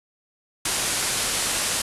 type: low-pass noise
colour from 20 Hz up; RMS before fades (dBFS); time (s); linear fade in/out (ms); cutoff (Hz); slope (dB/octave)
white; -25; 0.65-1.82; 5; 11000; 48
effects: resampled to 32000 Hz